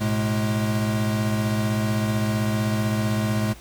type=tone cluster; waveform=square; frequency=108.7 / 124.4 / 212.1 Hz; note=A2 / B2 / G#3; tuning=-21 / +13 / +37 cents; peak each=-25 / -31 / -25 dBFS; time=0-3.54 s; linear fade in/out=20 ms; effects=added 56 Hz sine -46 dBFS peak until 3.6 s + pink hiss -47 dBFS RMS until 3.6 s